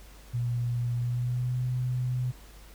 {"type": "tone with pitch glide", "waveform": "sine", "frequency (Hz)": [120.4, 125.73], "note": ["B2", "B2"], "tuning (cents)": [-44, 31], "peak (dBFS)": -26, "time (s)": [0.33, 2.32], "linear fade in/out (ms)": 20, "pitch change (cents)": 75, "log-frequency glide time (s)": [0.96, 1.59], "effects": ["added 50 Hz sine -48 dBFS peak until 2.74 s", "pink hiss -54 dBFS RMS until 2.74 s"]}